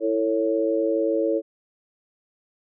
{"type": "chord", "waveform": "sine", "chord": "A major", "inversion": "second", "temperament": "equal with one note detuned", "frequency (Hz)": [329.6, 447.2, 554.4], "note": ["E4", "A4", "C#5"], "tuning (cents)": [0, 28, 0], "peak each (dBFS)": -24, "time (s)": [0, 1.42], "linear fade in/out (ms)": 50, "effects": []}